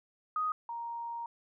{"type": "tone pair in turn", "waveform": "sine", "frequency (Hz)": [1248, 934.9], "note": ["D#6", "A#5"], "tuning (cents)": [5, 5], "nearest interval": "perfect fourth", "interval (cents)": 500, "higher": "first", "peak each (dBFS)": [-29, -36], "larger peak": "first", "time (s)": [[0.36, 0.52], [0.69, 1.26]], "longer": "second", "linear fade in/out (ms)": 2, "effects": []}